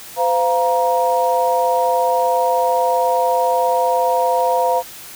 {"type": "tone cluster", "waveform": "sine", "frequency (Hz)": [512, 695, 942], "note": ["C5", "F5", "A#5"], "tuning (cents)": [-38, -9, 18], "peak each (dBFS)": -18, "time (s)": [0.16, 4.83], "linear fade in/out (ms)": 50, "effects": ["white hiss -36 dBFS RMS until 5.15 s"]}